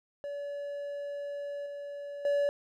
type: tone with level steps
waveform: triangle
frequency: 572 Hz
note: D5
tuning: 46 cents flat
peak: -33 / -36 / -23 dBFS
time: 0.24-2.49 s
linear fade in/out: 0 ms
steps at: 1.66 / 2.25 s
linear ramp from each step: 2 ms
effects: none